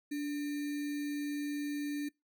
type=tone with sample-and-hold; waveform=sine; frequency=290.7 Hz; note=D4; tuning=18 cents flat; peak=-33 dBFS; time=0.11-2.09 s; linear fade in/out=10 ms; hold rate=2100 Hz; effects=noise-tail reverb RT60 0.2 s tail -24 dB re dry